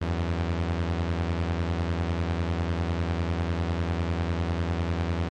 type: beating tone pair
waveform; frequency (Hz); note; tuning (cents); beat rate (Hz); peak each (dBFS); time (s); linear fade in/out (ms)
sawtooth; 83.7 / 93.7; E2 / F#2; +27 / +22; 10; -22 / -27; 0.01-5.29; 10
effects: low-pass 4000 Hz 12 dB/octave + MP3 64 kbps